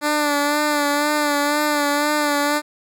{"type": "tone with vibrato", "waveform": "10% pulse", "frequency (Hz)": 293.7, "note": "D4", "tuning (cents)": 0, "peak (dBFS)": -9, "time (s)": [0.01, 2.62], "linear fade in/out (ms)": 50, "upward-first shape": "sine", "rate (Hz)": 2, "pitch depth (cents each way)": 37, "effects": []}